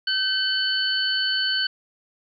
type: tone cluster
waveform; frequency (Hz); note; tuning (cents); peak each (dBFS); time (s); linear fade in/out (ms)
sine; 1539 / 3022 / 4450; G6 / F#7 / C#8; -32 / +36 / +6; -25; 0.07-1.67; 5
effects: none